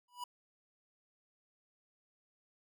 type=tone with exponential growth; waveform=square; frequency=980 Hz; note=B5; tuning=14 cents flat; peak=-37 dBFS; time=0.08-0.24 s; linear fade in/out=5 ms; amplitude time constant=34 ms; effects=none